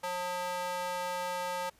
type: tone with high-pass filter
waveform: square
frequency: 179.5 Hz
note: F3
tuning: 48 cents sharp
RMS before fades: -35 dBFS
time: 0.03-1.7 s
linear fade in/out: 10 ms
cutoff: 730 Hz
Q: 2.9
effects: pink hiss -64 dBFS RMS until 1.79 s + resampled to 32000 Hz